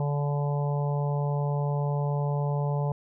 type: harmonic tone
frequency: 144.4 Hz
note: D3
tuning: 29 cents flat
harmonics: 1 / 3 / 4 / 5 / 6 / 7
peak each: -25 / -36 / -36 / -40 / -37 / -43 dBFS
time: 0-2.92 s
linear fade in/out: 2 ms
effects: none